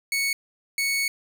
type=tone pair in turn; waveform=sawtooth; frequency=2217 / 2217 Hz; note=C#7 / C#7; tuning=0 / 0 cents; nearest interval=unison; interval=0 cents; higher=neither; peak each=-19 dBFS; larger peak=neither; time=0.12-0.33 / 0.78-1.08 s; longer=second; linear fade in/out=2 ms; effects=none